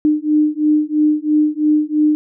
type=beating tone pair; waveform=sine; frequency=301.5 / 304.5 Hz; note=D4 / D#4; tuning=+46 / -37 cents; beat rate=3 Hz; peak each=-15 dBFS; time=0.05-2.15 s; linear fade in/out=0 ms; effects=none